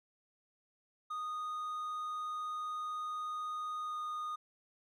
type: tone with pitch glide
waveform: triangle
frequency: 1237 to 1229.9 Hz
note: D#6 to D#6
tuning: -10 to -20 cents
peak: -35 dBFS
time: 1.1-4.36 s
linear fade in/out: 10 ms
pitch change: -10 cents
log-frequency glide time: 3.85-3.96 s
effects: none